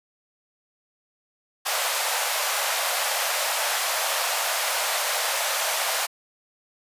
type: high-pass noise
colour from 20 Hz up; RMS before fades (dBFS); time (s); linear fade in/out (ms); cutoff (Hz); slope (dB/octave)
pink; -25; 1.65-6.07; 20; 560; 48
effects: resampled to 32000 Hz